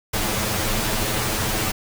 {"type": "noise with comb filter", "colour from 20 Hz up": "pink", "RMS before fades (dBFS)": -23, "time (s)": [0.13, 1.72], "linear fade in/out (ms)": 10, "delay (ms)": 9.3, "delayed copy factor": 1, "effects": []}